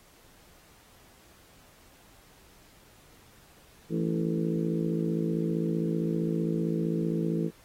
harmonic tone with a mistuned harmonic, 55.4 Hz, A1, 13 cents sharp, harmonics 3 / 4 / 5 / 6 / 7 / 8 / 9, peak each -29 / -33 / -39 / -32 / -43 / -35 / -43 dBFS, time 3.89-7.51 s, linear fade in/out 50 ms, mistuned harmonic 5, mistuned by +33 cents, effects pink hiss -58 dBFS RMS until 7.64 s + AAC 48 kbps

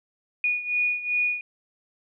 sine beating tone pair, 2456 / 2458.6 Hz, D#7 / D#7, -23 / -21 cents, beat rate 2.6 Hz, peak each -24 / -28 dBFS, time 0.44-1.41 s, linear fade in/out 2 ms, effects none

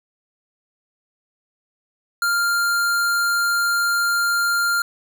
square tone, 1396.9 Hz, F6, in tune, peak -18 dBFS, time 2.22-4.82 s, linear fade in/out 2 ms, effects none

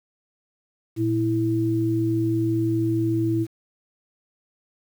sine tone pair together, 116.1 / 328.4 Hz, A#2 / E4, -7 / -6 cents, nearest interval octave + tritone, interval 1801 cents, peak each -24 / -21 dBFS, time 0.96-3.47 s, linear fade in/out 50 ms, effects 8-bit

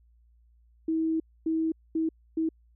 sine tone bursts at uneven times, 321.9 Hz, E4, 41 cents flat, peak -24 dBFS, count 4, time 0.88-1.2 / 1.46-1.72 / 1.95-2.09 / 2.37-2.49 s, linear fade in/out 5 ms, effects added 58 Hz sine -58 dBFS peak until 2.75 s

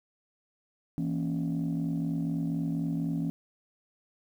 sine chord, A# diminished, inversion second, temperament equal, 164.81 / 233.1 / 277.2 Hz, E3 / A#3 / C#4, 0 / 0 / 0 cents, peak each -29 / -34 / -31 dBFS, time 0.98-3.3 s, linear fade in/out 0 ms, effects tanh soft clip ceiling -23 dBFS + 10-bit

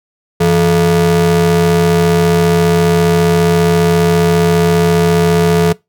square ring-modulated tone, 130.81 Hz, C3, in tune, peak -6 dBFS, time 0.4-5.73 s, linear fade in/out 10 ms, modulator 299 Hz, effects noise-tail reverb RT60 0.2 s tail -22 dB re dry

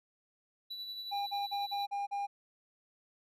triangle tone with tremolo, 3951 Hz, B7, in tune, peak -37 dBFS, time 0.7-1.86 s, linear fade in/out 10 ms, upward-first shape sine, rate 11 Hz, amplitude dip 40%
triangle tone bursts, 805 Hz, G5, 46 cents sharp, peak -31 dBFS, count 6, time 1.11-2.27 s, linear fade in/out 20 ms, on 160 ms, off 40 ms
effects resampled to 32000 Hz

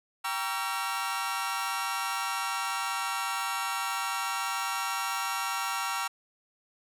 sawtooth chord, G diminished seventh, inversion none, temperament just, 784 / 940.8 / 1128.9 / 1354.7 Hz, G5 / Bb5 / Db6 / Fb6, 0 / +16 / +31 / +47 cents, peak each -33 / -31 / -33 / -30 dBFS, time 0.24-6.08 s, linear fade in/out 10 ms, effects resampled to 32000 Hz

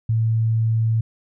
sine tone, 112.5 Hz, A2, 39 cents sharp, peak -16 dBFS, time 0.09-1.01 s, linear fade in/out 5 ms, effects none

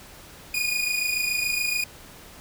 sawtooth tone pair together, 2443 / 2470 Hz, D#7 / D#7, -32 / -13 cents, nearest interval unison, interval 19 cents, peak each -23 dBFS, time 0.54-1.84 s, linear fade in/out 5 ms, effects pink hiss -46 dBFS RMS until 2.4 s

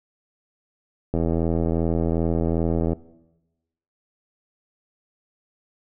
click train, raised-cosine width 2 ms, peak -10 dBFS, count 149, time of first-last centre 1.14-2.932 s, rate 82.6 Hz, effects noise-tail reverb RT60 1.0 s tail -19 dB re dry

